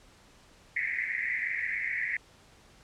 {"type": "band-pass noise", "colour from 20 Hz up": "white", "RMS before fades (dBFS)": -32, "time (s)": [0.76, 2.17], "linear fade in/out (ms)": 5, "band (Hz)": [1800, 2200], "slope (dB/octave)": 96, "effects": ["pink hiss -58 dBFS RMS until 2.83 s", "low-pass 8000 Hz 12 dB/octave"]}